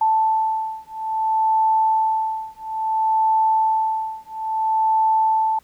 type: beating tone pair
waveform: sine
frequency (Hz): 880 / 880.59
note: A5 / A5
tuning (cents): 0 / +1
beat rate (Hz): 0.59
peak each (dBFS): -20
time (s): 0.01-5.59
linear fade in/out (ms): 5
effects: pink hiss -57 dBFS RMS until 5.63 s